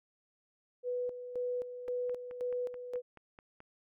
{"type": "tone with tremolo", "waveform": "sine", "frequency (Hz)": 493.9, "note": "B4", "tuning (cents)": 0, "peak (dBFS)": -32, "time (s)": [0.83, 3.02], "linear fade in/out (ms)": 50, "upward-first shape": "square", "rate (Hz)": 1.9, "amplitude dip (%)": 65}
{"type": "click train", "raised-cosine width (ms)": 0.5, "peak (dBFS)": -37, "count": 9, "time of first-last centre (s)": [1.88, 3.604], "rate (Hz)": 4.64}
{"effects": []}